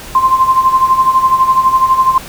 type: tone with tremolo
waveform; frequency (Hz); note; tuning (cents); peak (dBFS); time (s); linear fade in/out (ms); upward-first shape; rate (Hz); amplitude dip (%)
sine; 1046.5; C6; 0; -4; 0.15-2.18; 2; sine; 12; 70
effects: pink hiss -30 dBFS RMS until 2.28 s